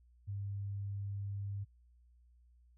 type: tone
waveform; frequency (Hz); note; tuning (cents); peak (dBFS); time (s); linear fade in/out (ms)
sine; 100; G2; +35; -37; 0.27-1.65; 20
effects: added 60 Hz sine -62 dBFS peak until 2.77 s